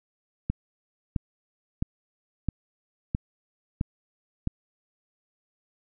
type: click train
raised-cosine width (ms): 5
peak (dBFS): -13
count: 7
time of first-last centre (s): 0.5-4.474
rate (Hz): 1.51
effects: none